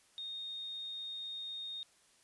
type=tone; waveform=sine; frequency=3696 Hz; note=A#7; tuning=16 cents flat; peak=-40 dBFS; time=0.18-1.83 s; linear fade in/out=0 ms; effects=white hiss -67 dBFS RMS until 2.23 s + resampled to 24000 Hz